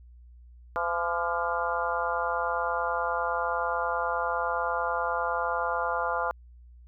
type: harmonic tone with a mistuned harmonic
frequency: 170.5 Hz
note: F3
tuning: 41 cents flat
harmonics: 3 / 4 / 5 / 6 / 7 / 8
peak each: -33 / -33 / -33 / -33 / -33 / -33 dBFS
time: 0.76-6.31 s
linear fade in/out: 0 ms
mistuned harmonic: 8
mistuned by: +50 cents
effects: added 60 Hz sine -48 dBFS peak until 6.87 s